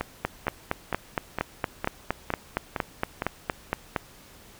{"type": "two click trains", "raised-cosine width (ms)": 0.5, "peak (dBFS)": [-12, -9], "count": [8, 17], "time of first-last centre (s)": [[0.01, 3.221], [0.25, 3.962]], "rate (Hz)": [2.18, 4.31], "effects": ["pink hiss -51 dBFS RMS until 4.59 s"]}